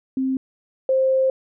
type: tone pair in turn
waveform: sine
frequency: 263.4 / 526.8 Hz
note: C4 / C5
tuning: +12 / +12 cents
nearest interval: octave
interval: 1200 cents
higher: second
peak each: -19 / -15 dBFS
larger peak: second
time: 0.17-0.37 / 0.89-1.3 s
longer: second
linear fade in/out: 2 ms
effects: none